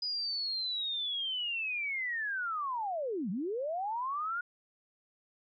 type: linear two-way sweep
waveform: sine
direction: down then up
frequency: 4976 to 169.3 to 1450 Hz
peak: -32 dBFS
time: 0.02-4.41 s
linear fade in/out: 5 ms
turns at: 3.3 s
effects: none